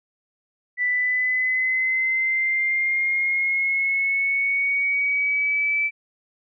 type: linear sweep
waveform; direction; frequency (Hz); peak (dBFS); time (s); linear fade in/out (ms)
sine; up; 1975.5 to 2319; -19; 0.77-5.91; 50
effects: none